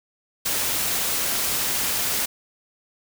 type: noise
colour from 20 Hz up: white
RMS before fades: -24 dBFS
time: 0.45-2.26 s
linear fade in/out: 10 ms
effects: none